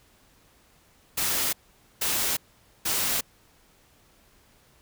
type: noise bursts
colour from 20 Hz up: white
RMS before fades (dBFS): -26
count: 3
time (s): 1.17-3.21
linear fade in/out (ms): 10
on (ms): 360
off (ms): 480
effects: pink hiss -60 dBFS RMS until 4.81 s

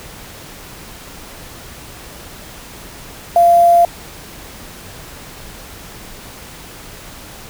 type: tone with quantisation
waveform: sine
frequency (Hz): 690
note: F5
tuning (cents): -21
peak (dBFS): -6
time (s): 3.36-3.85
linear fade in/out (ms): 2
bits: 5
effects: pink hiss -35 dBFS RMS until 7.49 s

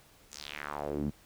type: tone with band-pass filter sweep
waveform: sawtooth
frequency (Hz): 73.42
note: D2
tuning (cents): 0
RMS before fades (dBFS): -37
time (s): 0.31-1.11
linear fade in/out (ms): 20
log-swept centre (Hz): 7400 to 180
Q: 2.7
effects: pink hiss -60 dBFS RMS until 1.25 s

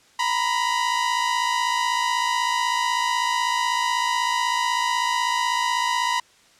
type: tone pair together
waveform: sawtooth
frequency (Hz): 943.9 / 1000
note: A#5 / B5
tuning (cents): +21 / +21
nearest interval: minor second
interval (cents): 100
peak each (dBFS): -20 / -19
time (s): 0.19-6.2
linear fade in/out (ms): 5
effects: white hiss -55 dBFS RMS until 6.59 s + low-pass 7000 Hz 12 dB/octave

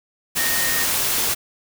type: tone in noise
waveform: sine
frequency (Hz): 1850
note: A#6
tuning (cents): -14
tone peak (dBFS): -25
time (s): 0.37-0.85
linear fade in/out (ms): 20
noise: white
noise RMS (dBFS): -21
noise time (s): 0.35-1.35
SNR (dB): -7
effects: none

